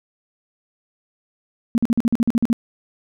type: tone bursts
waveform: sine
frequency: 233.1 Hz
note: A#3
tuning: in tune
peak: -13 dBFS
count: 11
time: 1.75-2.529 s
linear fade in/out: 0 ms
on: 29 ms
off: 46 ms
effects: none